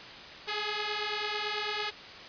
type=beating tone pair; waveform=5% pulse; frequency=415.3 / 424.3 Hz; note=G#4 / G#4; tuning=0 / +37 cents; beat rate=9 Hz; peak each=-23 / -22 dBFS; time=0.47-1.91 s; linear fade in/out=20 ms; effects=white hiss -45 dBFS RMS until 2.28 s + resampled to 11025 Hz